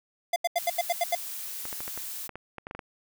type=tone bursts; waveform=square; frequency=691 Hz; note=F5; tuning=19 cents flat; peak=-23 dBFS; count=8; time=0.33-1.152 s; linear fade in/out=5 ms; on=31 ms; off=82 ms
type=noise; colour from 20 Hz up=blue; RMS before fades=-37 dBFS; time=0.56-2.28 s; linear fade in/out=20 ms
type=clicks; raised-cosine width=0.5 ms; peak=-23 dBFS; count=12; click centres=1.654 / 1.728 / 1.805 / 1.879 / 1.976 / 2.293 / 2.356 / 2.583 / 2.669 / 2.711 / 2.75 / 2.792 s
effects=none